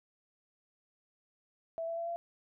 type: tone with pitch steps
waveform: sine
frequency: 659.3 / 667 / 674.7 / 682.6 Hz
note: E5 / E5 / E5 / F5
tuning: 0 / +20 / +40 / -40 cents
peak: -34 dBFS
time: 1.78-2.16 s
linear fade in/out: 0 ms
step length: 95 ms
effects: none